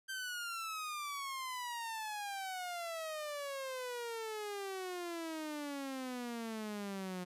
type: exponential sweep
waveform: sawtooth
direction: down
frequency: 1571 to 178.4 Hz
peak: -36 dBFS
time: 0.08-7.25 s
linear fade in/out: 20 ms
effects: resampled to 32000 Hz